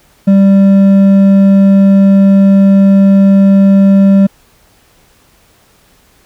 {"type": "tone with hard clipping", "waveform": "sine", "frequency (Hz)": 196, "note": "G3", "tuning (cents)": 0, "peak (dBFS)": -4, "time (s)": [0.27, 4.27], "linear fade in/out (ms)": 10, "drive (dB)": 5, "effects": ["pink hiss -48 dBFS RMS until 6.25 s"]}